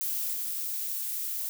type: noise with level steps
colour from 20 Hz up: violet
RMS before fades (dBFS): -31 / -33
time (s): 0.01-1.49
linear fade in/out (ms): 0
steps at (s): 0.33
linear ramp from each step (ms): 10
effects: none